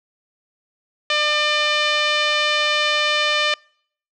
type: tone with low-pass filter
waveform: 5% pulse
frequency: 599 Hz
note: D5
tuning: 34 cents sharp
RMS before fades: -19 dBFS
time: 1.1-3.54 s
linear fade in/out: 2 ms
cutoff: 3200 Hz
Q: 1.3
effects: noise-tail reverb RT60 0.6 s tail -26 dB re dry